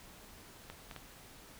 clicks, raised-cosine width 0.3 ms, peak -29 dBFS, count 3, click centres 0.7 / 0.912 / 0.963 s, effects pink hiss -55 dBFS RMS until 1.59 s

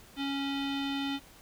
square tone with low-pass filter, 277.2 Hz, C#4, in tune, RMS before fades -33 dBFS, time 0.16-1.2 s, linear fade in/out 50 ms, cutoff 3400 Hz, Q 4.8, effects pink hiss -55 dBFS RMS until 1.41 s

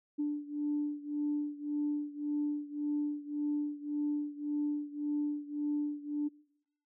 sine beating tone pair, 293.7 / 295.5 Hz, D4 / D4, 0 / +11 cents, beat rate 1.8 Hz, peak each -33 / -36 dBFS, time 0.18-6.29 s, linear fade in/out 20 ms, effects noise-tail reverb RT60 0.8 s tail -25 dB re dry + tanh soft clip ceiling -24 dBFS

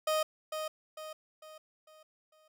30% pulse tone with echo, 622.3 Hz, D#5, in tune, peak -25 dBFS, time 0.07-0.23 s, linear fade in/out 5 ms, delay 450 ms, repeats 5, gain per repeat -7 dB, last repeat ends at 2.48 s, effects none

